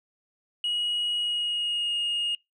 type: tone with pitch glide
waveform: sine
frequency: 2900 to 2855 Hz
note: F#7 to F7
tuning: -35 to +37 cents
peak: -23 dBFS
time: 0.64-2.35 s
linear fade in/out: 2 ms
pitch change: -28 cents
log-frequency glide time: 1.19-1.95 s
effects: noise-tail reverb RT60 0.2 s tail -24 dB re dry + tanh soft clip ceiling -23 dBFS